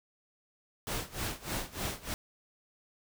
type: noise with tremolo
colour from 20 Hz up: pink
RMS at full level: -34 dBFS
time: 0.87-2.14 s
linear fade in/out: 0 ms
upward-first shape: sine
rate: 3.3 Hz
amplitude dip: 90%
effects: none